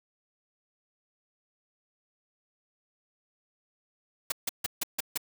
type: noise bursts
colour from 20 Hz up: white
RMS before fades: -29 dBFS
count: 6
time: 4.3-5.176 s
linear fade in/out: 5 ms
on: 21 ms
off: 150 ms
effects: none